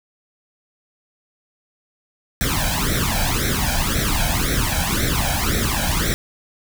pink noise with flanger, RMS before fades -20 dBFS, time 2.41-6.14 s, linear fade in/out 0 ms, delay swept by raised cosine 0.51 to 1.29 ms, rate 1.9 Hz, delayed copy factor +0.9, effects none

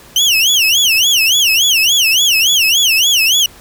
30% pulse tone with vibrato, 2960 Hz, F#7, in tune, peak -6 dBFS, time 0.16-3.46 s, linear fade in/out 2 ms, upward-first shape sine, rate 3.5 Hz, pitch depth 250 cents each way, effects pink hiss -40 dBFS RMS until 3.6 s

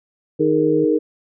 sine tone, 156.1 Hz, D#3, 6 cents sharp, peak -26 dBFS, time 0.39-0.85 s, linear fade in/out 10 ms
sine chord, D# suspended fourth, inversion none, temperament equal, 311.1 / 415.3 / 466.2 Hz, D#4 / G#4 / A#4, 0 / 0 / 0 cents, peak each -17 / -20 / -18 dBFS, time 0.39-0.99 s, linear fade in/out 20 ms
effects none

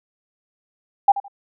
sine tone with echo, 800 Hz, G5, 35 cents sharp, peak -8 dBFS, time 1.08-1.12 s, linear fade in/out 5 ms, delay 81 ms, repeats 2, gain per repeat -14 dB, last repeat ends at 1.282 s, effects none

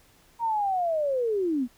sine linear sweep, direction down, 946 to 229.9 Hz, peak -23 dBFS, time 0.39-1.68 s, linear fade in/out 50 ms, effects pink hiss -59 dBFS RMS until 1.77 s

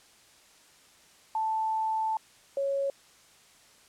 sine tone pair in turn, 880 / 552.9 Hz, A5 / C#5, 0 / -5 cents, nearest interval minor sixth, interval 805 cents, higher first, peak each -26 dBFS, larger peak neither, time 1.35-2.17 / 2.57-2.9 s, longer first, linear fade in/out 2 ms, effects white hiss -58 dBFS RMS until 3.88 s + low-pass 9000 Hz 12 dB/octave

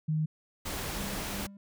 sine tone, 155.56 Hz, D#3, in tune, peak -26 dBFS, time 0.08-0.26 s, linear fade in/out 10 ms
pink noise, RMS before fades -36 dBFS, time 0.65-1.47 s, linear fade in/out 10 ms
triangle tone with tremolo, 199.1 Hz, G3, 27 cents sharp, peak -35 dBFS, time 0.96-1.57 s, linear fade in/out 2 ms, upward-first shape sine, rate 3 Hz, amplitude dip 70%
effects none

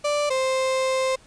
35% pulse tone pair in turn, 587.3 / 523.6 Hz, D5 / C5, 0 / +1 cents, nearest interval major second, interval 199 cents, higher first, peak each -19 dBFS, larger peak neither, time 0.04-0.3 / 0.3-1.16 s, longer second, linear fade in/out 10 ms, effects pink hiss -53 dBFS RMS until 1.26 s + resampled to 22050 Hz

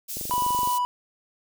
white high-pass noise, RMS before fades -33 dBFS, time 0.08-0.79 s, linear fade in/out 20 ms, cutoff 5000 Hz, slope 12 dB/octave
click train, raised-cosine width 2 ms, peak -24 dBFS, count 13, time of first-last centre 0.17-0.674 s, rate 23.8 Hz
triangle tone, 985 Hz, B5, 5 cents flat, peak -20 dBFS, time 0.31-0.85 s, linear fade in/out 0 ms
effects none

